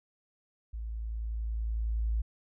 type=tone with level ramp; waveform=sine; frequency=55.4 Hz; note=A1; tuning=13 cents sharp; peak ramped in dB=-35 to -26 dBFS; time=0.73-2.22 s; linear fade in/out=10 ms; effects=none